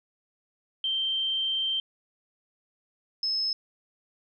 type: tone pair in turn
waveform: sine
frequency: 3136 / 5194 Hz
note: G7 / E8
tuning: 0 / -26 cents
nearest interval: major sixth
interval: 874 cents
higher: second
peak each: -25 dBFS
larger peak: neither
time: 0.84-1.8 / 3.23-3.53 s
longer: first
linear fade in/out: 2 ms
effects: none